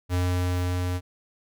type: tone with level ramp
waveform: square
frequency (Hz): 89.8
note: F2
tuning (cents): +49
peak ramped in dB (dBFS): -22 to -26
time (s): 0.09-1.01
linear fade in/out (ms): 50
effects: none